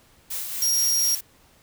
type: noise with tremolo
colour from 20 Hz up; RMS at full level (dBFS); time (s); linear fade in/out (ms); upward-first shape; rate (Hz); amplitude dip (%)
blue; -29; 0.3-1.21; 10; triangle; 4.2; 40
type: tone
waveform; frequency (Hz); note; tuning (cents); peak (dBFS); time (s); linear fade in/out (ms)
sawtooth; 5620; F8; +10; -17; 0.62-1.15; 2
effects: pink hiss -57 dBFS RMS until 1.62 s